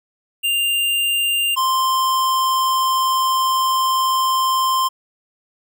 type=tone pair in turn; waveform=square; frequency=2794 / 1046.6 Hz; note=F7 / C6; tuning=0 / 0 cents; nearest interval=octave + perfect fourth; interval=1700 cents; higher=first; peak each=-17 / -16 dBFS; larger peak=second; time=0.43-1.56 / 1.56-4.89 s; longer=second; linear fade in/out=20 ms; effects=none